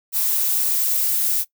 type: noise with high-pass filter sweep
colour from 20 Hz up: violet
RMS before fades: -20 dBFS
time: 0.12-1.45 s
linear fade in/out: 50 ms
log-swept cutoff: 820 to 500 Hz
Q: 3.4
effects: noise-tail reverb RT60 0.1 s tail -19 dB re dry